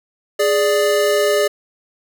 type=tone pair together; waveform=square; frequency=415.3 / 587.3 Hz; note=G#4 / D5; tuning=0 / 0 cents; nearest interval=tritone; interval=600 cents; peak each=-17 dBFS; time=0.39-1.48 s; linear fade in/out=10 ms; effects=none